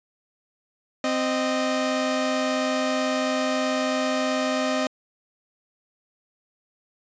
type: tone pair together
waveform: sawtooth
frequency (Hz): 259.8 / 618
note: C4 / D#5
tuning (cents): -12 / -12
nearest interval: octave + minor third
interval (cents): 1500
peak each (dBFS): -21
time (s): 1.04-4.87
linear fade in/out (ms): 2
effects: resampled to 16000 Hz

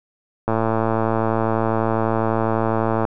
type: click train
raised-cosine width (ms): 1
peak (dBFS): -6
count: 289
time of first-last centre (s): 0.48-3.051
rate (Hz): 112
effects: none

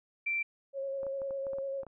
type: tone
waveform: sine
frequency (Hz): 2348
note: D7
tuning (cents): -1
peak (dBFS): -29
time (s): 0.26-0.43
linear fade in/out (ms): 10
type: tone with vibrato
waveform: sine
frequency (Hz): 546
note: C#5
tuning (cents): -26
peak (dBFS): -33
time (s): 0.73-1.85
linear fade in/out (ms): 50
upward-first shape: square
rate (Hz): 10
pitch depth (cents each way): 17
type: clicks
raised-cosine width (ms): 1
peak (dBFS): -34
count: 9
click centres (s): 1.032 / 1.067 / 1.218 / 1.308 / 1.468 / 1.533 / 1.585 / 1.833 / 1.867
effects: none

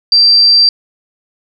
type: tone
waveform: sine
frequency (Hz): 4699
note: D8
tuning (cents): 0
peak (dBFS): -4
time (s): 0.12-0.69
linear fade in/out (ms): 2
effects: none

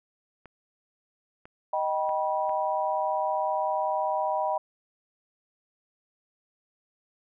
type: clicks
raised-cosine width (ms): 0.5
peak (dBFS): -31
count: 4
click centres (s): 0.457 / 1.455 / 2.092 / 2.494
type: chord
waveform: sine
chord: Eb augmented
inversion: none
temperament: just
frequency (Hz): 622.3 / 777.8 / 972.3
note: Eb5 / G5 / B5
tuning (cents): 0 / -14 / -27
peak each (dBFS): -29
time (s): 1.73-4.58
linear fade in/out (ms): 5
effects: none

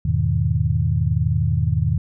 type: chord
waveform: sine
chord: E major seventh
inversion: none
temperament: equal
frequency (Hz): 82.41 / 103.83 / 123.47 / 155.56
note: E2 / G#2 / B2 / D#3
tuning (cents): 0 / 0 / 0 / 0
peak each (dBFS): -22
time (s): 0.05-1.98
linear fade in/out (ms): 5
effects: none

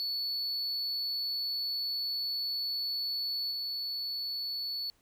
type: tone with level steps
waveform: triangle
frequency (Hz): 4435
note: C#8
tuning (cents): 0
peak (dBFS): -30 / -32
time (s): 0-4.9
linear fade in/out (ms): 0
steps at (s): 3.51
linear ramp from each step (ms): 5
effects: pink hiss -69 dBFS RMS until 5.01 s

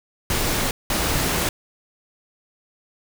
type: noise bursts at uneven times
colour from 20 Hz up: pink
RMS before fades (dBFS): -22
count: 2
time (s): 0.3-0.71 / 0.9-1.49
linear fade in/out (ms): 2
effects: none

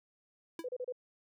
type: tone with exponential decay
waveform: square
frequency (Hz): 329.6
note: E4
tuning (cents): 0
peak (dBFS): -36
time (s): 0.59-0.67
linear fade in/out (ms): 2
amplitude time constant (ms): 16
type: tone bursts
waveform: sine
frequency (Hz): 499.9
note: B4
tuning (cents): +21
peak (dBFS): -35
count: 4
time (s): 0.64-0.924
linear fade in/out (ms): 5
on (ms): 47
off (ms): 32
effects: none

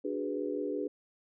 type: chord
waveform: sine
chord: G# half-diminished seventh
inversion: second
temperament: equal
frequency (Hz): 293.7 / 370 / 415.3 / 493.9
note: D4 / F#4 / G#4 / B4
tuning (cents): 0 / 0 / 0 / 0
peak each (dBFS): -36 / -39 / -36 / -38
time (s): 0.04-0.88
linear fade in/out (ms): 10
effects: none

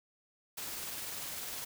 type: noise with tremolo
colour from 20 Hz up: white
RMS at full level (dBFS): -40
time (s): 0.57-1.65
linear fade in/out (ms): 10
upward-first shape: sine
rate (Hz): 20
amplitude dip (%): 25
effects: none

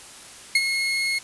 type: tone with ADSR envelope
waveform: 30% pulse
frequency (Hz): 2163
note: C#7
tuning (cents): -43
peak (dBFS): -11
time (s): 0.55-1.19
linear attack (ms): 4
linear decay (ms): 44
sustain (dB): -8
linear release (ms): 11
effects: white hiss -43 dBFS RMS until 1.23 s + resampled to 24000 Hz

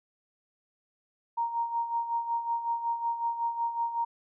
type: tone with tremolo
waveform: sine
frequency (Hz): 932.3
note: A#5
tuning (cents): 0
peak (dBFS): -25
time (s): 1.37-4.05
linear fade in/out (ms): 10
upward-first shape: sine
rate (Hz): 5.4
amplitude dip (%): 65
effects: none

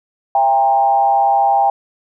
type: tone with frequency modulation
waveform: sine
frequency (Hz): 799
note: G5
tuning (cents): +33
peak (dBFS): -10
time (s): 0.35-1.7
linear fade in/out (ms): 2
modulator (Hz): 128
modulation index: 0.71
effects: none

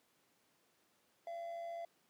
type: tone with amplitude modulation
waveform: triangle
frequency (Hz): 679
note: F5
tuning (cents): -49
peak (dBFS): -38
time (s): 1.27-1.85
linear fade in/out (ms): 2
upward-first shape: sine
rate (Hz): 94.5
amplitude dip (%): 40
effects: pink hiss -74 dBFS RMS until 2.09 s + high-pass 200 Hz 12 dB/octave

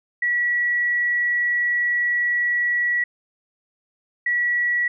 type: tone pair in turn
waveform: sine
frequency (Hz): 1935 / 1935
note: B6 / B6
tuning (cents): -36 / -36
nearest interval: unison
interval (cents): 0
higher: neither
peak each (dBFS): -18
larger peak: neither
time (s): 0.22-3.04 / 4.26-4.88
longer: first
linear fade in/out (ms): 5
effects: none

